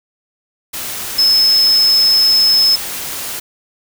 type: tone in noise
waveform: sine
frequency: 5200 Hz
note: E8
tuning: 24 cents flat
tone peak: -8 dBFS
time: 1.18-2.76 s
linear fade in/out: 10 ms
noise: white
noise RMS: -24 dBFS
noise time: 0.73-3.4 s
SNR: +13 dB
effects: none